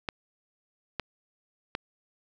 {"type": "clicks", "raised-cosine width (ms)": 0.3, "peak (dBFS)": -14, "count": 3, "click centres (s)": [0.088, 0.997, 1.751], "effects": []}